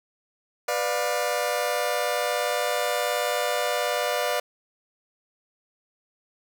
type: chord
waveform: sawtooth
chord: B diminished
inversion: none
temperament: just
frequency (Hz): 493.9 / 592.7 / 711.2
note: B4 / D5 / F5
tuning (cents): 0 / +16 / +31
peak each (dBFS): -25 / -23 / -25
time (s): 0.68-4.4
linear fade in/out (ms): 5
effects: none